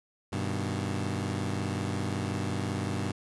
20% pulse chord, G augmented, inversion none, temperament equal, 98 / 123.47 / 155.56 Hz, G2 / B2 / D#3, 0 / 0 / 0 cents, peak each -27 / -30 / -33 dBFS, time 0.32-3.12 s, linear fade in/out 10 ms, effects resampled to 24000 Hz

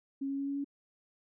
sine tone with pitch steps, 273.9 / 275.8 / 277.7 / 279.7 / 281.6 Hz, C#4 / C#4 / C#4 / C#4 / C#4, -21 / -9 / +3 / +16 / +27 cents, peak -32 dBFS, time 0.21-0.645 s, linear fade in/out 10 ms, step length 87 ms, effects none

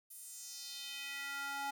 square tone with high-pass filter sweep, 279.5 Hz, C#4, 14 cents sharp, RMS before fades -44 dBFS, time 0.1-1.71 s, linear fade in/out 10 ms, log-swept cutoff 11000 to 860 Hz, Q 2.3, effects none

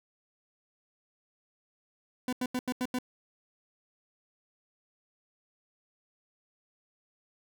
40% pulse tone bursts, 251.3 Hz, B3, 30 cents sharp, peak -28 dBFS, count 6, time 2.28-2.987 s, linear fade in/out 2 ms, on 47 ms, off 85 ms, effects none

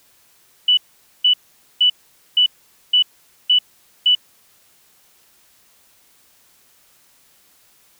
sine tone bursts, 2968 Hz, F#7, 5 cents sharp, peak -10 dBFS, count 7, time 0.68-4.151 s, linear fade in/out 5 ms, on 93 ms, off 470 ms, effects white hiss -55 dBFS RMS until 7.99 s

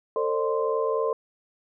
sine tone cluster, 448.9 / 533 / 602 / 1042 Hz, A4 / C5 / D5 / C6, +35 / +32 / +43 / -7 cents, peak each -25 / -29 / -31 / -30 dBFS, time 0.16-1.13 s, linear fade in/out 2 ms, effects none

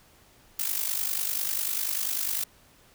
blue noise with amplitude modulation, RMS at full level -26 dBFS, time 0.59-2.44 s, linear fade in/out 5 ms, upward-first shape sine, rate 50.1 Hz, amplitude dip 70%, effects pink hiss -58 dBFS RMS until 2.94 s

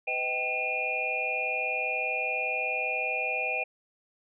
sine tone cluster, 504 / 629 / 773 / 2428 / 2666 Hz, B4 / D#5 / G5 / D#7 / E7, +35 / +19 / -24 / -43 / +19 cents, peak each -37 / -37 / -36 / -29 / -37 dBFS, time 0.07-3.64 s, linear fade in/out 10 ms, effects none

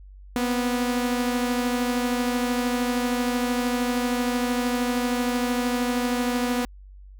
sawtooth beating tone pair, 244.1 / 257.1 Hz, B3 / C4, -20 / -30 cents, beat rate 13 Hz, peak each -19 / -27 dBFS, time 0.36-6.65 s, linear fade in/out 0 ms, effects added 48 Hz sine -42 dBFS peak until 7.19 s

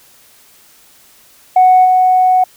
sine tone with level steps, 740 Hz, F#5, in tune, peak -3 / -6 dBFS, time 1.56-2.44 s, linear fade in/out 5 ms, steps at 1.84 s, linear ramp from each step 20 ms, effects tanh soft clip ceiling -1 dBFS + white hiss -46 dBFS RMS until 2.56 s

